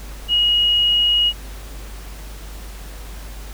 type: tone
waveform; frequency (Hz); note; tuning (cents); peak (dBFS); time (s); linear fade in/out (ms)
sine; 2890; F#7; -41; -13; 0.28-1.33; 50
effects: added 50 Hz sine -32 dBFS peak until 3.53 s + pink hiss -40 dBFS RMS until 3.53 s